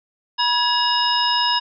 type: tone cluster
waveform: sine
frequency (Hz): 969 / 1670 / 2874 / 3746 / 5100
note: B5 / G#6 / F7 / A#7 / D#8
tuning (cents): -33 / +9 / +49 / +8 / +42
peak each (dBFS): -20 / -27 / -23 / -25 / -22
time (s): 0.38-1.6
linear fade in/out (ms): 20
effects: none